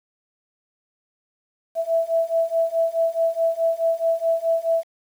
sine beating tone pair, 658 / 662.7 Hz, E5 / E5, -3 / +9 cents, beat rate 4.7 Hz, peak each -22 / -21 dBFS, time 1.75-4.85 s, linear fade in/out 50 ms, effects 8-bit

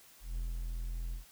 triangle tone with ADSR envelope, 41.89 Hz, E1, 29 cents sharp, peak -31 dBFS, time 0.2-1.25 s, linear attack 170 ms, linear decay 180 ms, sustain -2 dB, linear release 120 ms, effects white hiss -59 dBFS RMS until 1.31 s

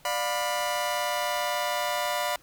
sawtooth chord, B diminished, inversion first, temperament just, 592.7 / 711.2 / 987.8 Hz, D5 / F5 / B5, +16 / +31 / 0 cents, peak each -27 dBFS, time 0.05-2.36 s, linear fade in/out 2 ms, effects pink hiss -57 dBFS RMS until 2.42 s

